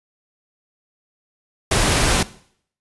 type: noise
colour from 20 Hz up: pink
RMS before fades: -17 dBFS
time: 1.71-2.23 s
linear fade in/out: 5 ms
effects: noise-tail reverb RT60 0.6 s tail -18 dB re dry + resampled to 24000 Hz